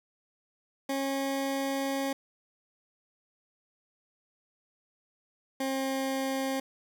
20% pulse tone pair in turn, 272.8 / 267.5 Hz, C#4 / C4, -28 / +38 cents, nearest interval unison, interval 34 cents, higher first, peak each -24 / -24 dBFS, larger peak neither, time 0.89-2.13 / 5.6-6.6 s, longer first, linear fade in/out 5 ms, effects none

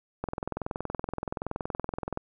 click train, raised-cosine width 1 ms, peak -17 dBFS, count 42, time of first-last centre 0.24-2.174 s, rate 21.2 Hz, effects none

